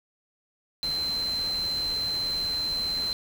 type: tone in noise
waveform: sine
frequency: 4092 Hz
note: C8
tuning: 39 cents flat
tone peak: -26 dBFS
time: 0.83-3.13 s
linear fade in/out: 0 ms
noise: pink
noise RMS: -40 dBFS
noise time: 0.83-3.13 s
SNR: +11 dB
effects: none